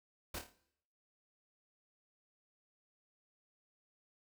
pink noise with echo, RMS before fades -42 dBFS, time 0.34-0.39 s, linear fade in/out 5 ms, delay 27 ms, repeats 5, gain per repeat -6 dB, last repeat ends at 0.525 s, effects noise-tail reverb RT60 0.7 s tail -18 dB re dry

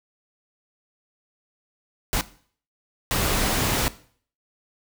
pink noise bursts at uneven times, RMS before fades -23 dBFS, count 2, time 2.13-2.21 / 3.11-3.88 s, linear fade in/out 0 ms, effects noise-tail reverb RT60 0.5 s tail -17 dB re dry

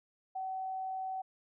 sine tone, 758 Hz, F#5, 42 cents sharp, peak -35 dBFS, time 0.35-1.22 s, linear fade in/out 10 ms, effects none

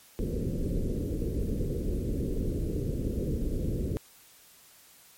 pink low-pass noise, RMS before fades -30 dBFS, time 0.19-3.97 s, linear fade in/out 0 ms, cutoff 490 Hz, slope 48 dB/octave, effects white hiss -56 dBFS RMS until 5.17 s + MP3 64 kbps

